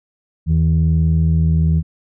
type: tone pair together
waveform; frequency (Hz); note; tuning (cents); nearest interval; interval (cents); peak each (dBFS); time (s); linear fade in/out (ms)
sine; 80.13 / 161; E2 / E3; -49 / -41; octave; 1208; -13; 0.46-1.83; 50
effects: tanh soft clip ceiling -7 dBFS